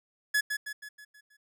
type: tone with echo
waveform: 45% pulse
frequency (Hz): 1700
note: G#6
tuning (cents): +40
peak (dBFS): -23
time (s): 0.34-0.41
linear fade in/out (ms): 10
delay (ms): 160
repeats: 6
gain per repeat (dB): -6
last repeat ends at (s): 1.37
effects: none